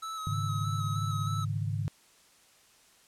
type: tone with vibrato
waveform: square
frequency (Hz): 1293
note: E6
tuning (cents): -34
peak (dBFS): -36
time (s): 0.02-1.45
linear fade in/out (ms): 10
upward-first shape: square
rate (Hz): 3.2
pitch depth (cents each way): 23
type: chord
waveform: sine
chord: Ab suspended fourth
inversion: none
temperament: equal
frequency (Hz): 103.83 / 138.59 / 155.56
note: Ab2 / Db3 / Eb3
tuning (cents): 0 / 0 / 0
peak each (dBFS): -31 / -35 / -36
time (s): 0.27-1.88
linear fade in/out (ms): 0
effects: white hiss -61 dBFS RMS until 3.07 s + low-pass 10000 Hz 12 dB/octave